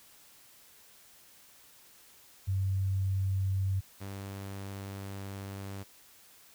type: tone pair in turn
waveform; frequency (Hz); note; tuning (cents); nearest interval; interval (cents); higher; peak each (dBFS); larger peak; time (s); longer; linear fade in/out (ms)
sine / sawtooth; 96 / 98.3; G2 / G2; -36 / +5; unison; 41; second; -27 / -35; first; 2.47-3.81 / 4-5.84; second; 20
effects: white hiss -58 dBFS RMS until 6.54 s